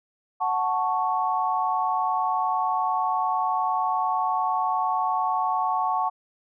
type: chord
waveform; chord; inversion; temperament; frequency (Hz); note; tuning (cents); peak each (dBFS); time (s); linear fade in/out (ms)
sine; F# minor; none; equal; 740 / 880 / 1108.7; F#5 / A5 / C#6; 0 / 0 / 0; -26; 0.4-6.1; 20
effects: none